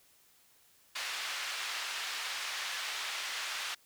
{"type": "band-pass noise", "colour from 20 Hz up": "white", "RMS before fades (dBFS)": -38, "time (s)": [0.95, 3.75], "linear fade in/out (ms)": 10, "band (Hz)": [1100, 3800], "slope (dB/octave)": 12, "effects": ["white hiss -65 dBFS RMS until 3.85 s"]}